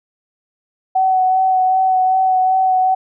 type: tone with vibrato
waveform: sine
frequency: 751 Hz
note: F#5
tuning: 26 cents sharp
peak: -11 dBFS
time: 0.95-2.95 s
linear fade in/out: 10 ms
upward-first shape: sine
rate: 2.6 Hz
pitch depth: 17 cents each way
effects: none